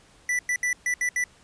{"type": "tone bursts at uneven times", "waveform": "square", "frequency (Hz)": 1975.5, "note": "B6", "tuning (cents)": 0, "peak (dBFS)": -23, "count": 6, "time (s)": [[0.29, 0.39], [0.49, 0.56], [0.63, 0.73], [0.86, 0.94], [1.01, 1.09], [1.16, 1.24]], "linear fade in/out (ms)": 2, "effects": ["pink hiss -56 dBFS RMS until 1.43 s", "resampled to 22050 Hz"]}